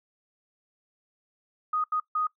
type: tone bursts at uneven times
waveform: sine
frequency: 1244.5 Hz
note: D#6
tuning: in tune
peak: -24 dBFS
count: 3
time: 1.73-1.84 / 1.92-2 / 2.15-2.27 s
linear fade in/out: 5 ms
effects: noise-tail reverb RT60 0.1 s tail -20 dB re dry